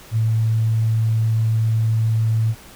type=tone; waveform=sine; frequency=111.6 Hz; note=A2; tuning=25 cents sharp; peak=-15 dBFS; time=0.11-2.55 s; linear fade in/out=50 ms; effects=pink hiss -43 dBFS RMS until 2.75 s